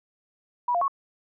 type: tone with pitch steps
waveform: sine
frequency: 973 / 697 / 1105 Hz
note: B5 / F5 / C#6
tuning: -26 / -4 / -6 cents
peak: -21 dBFS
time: 0.68-0.881 s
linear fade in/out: 5 ms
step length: 67 ms
effects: none